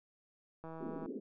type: click train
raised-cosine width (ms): 1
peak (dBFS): -34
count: 69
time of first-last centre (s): 0.64-1.06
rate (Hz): 162
type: band-pass noise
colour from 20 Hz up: pink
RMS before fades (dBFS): -43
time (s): 0.8-1.2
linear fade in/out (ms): 10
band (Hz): 220 to 440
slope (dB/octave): 48
effects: none